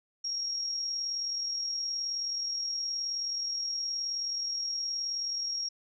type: tone with amplitude modulation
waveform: sine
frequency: 5588 Hz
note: F8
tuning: in tune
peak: -29 dBFS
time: 0.24-5.69 s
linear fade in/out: 10 ms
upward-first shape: sine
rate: 39 Hz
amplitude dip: 35%
effects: none